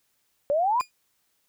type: exponential sweep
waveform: sine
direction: up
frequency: 554.4 to 1046.5 Hz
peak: -20 dBFS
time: 0.5-0.81 s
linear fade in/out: 0 ms
type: tone with exponential decay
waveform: 20% pulse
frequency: 2441 Hz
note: D#7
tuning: 34 cents flat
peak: -26 dBFS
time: 0.8-0.91 s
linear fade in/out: 1 ms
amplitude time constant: 22 ms
effects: white hiss -71 dBFS RMS until 1.48 s